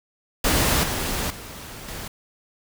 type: noise with level steps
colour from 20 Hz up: pink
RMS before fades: -20 / -26 / -38 / -34 dBFS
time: 0.44-2.08 s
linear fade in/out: 5 ms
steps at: 0.83 / 1.3 / 1.88 s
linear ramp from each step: 5 ms
effects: none